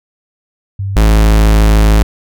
sine / 45% pulse tone pair in turn, 98 / 53.28 Hz, G2 / G#1, 0 / +45 cents, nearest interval major seventh, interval 1055 cents, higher first, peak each -15 / -5 dBFS, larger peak second, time 0.79-0.96 / 0.96-2.03 s, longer second, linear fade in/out 5 ms, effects none

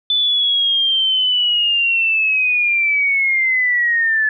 sine linear sweep, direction down, 3509 to 1722 Hz, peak -13 dBFS, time 0.1-4.29 s, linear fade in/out 2 ms, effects none

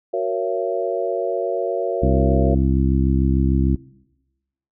sine chord, F# dominant seventh, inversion none, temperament equal with one note detuned, 370 / 466.2 / 554.4 / 675.1 Hz, F#4 / A#4 / C#5 / E5, 0 / 0 / 0 / +41 cents, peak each -25 dBFS, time 0.13-2.55 s, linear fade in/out 10 ms
harmonic tone, 66.7 Hz, C2, 34 cents sharp, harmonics 1 / 2 / 3 / 4 / 5, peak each -18 / -21 / -23 / -24 / -25 dBFS, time 2.02-3.76 s, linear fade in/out 10 ms
effects noise-tail reverb RT60 1.0 s tail -22 dB re dry

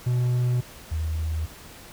triangle / sine tone pair in turn, 123.47 / 79.23 Hz, B2 / D#2, 0 / +32 cents, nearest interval minor sixth, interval 768 cents, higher first, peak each -18 / -24 dBFS, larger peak first, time 0.06-0.61 / 0.91-1.46 s, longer neither, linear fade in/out 10 ms, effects pink hiss -45 dBFS RMS until 1.92 s

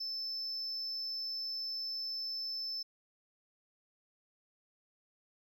triangle tone, 5274 Hz, E8, in tune, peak -34 dBFS, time 0-2.83 s, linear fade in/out 10 ms, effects tanh soft clip ceiling -32 dBFS

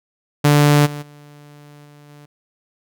sawtooth tone with level steps, 146.5 Hz, D3, 4 cents flat, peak -6 / -23 / -37 / -39 / -37 dBFS, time 0.44-2.26 s, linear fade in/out 10 ms, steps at 0.85 / 1.01 / 1.84 / 2.08 s, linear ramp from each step 20 ms, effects none

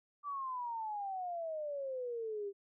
sine exponential sweep, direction down, 1174.7 to 392 Hz, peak -37 dBFS, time 0.23-2.53 s, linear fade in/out 50 ms, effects none

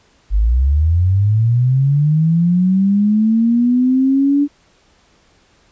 sine linear sweep, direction up, 47.18 to 290.3 Hz, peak -10 dBFS, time 0.3-4.48 s, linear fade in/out 50 ms, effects pink hiss -54 dBFS RMS until 5.71 s + resampled to 16000 Hz

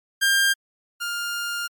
sawtooth tone pair in turn, 1599 / 1406.4 Hz, G6 / F6, +34 / +12 cents, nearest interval major second, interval 222 cents, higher first, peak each -13 / -22 dBFS, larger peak first, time 0.21-0.54 / 1-1.68 s, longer second, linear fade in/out 20 ms, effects MP3 96 kbps

